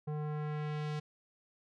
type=tone with low-pass filter sweep; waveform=square; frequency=150.7 Hz; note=D3; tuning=45 cents sharp; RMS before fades=-37 dBFS; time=0.07-1 s; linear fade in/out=10 ms; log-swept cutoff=770 to 5200 Hz; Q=0.9; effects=none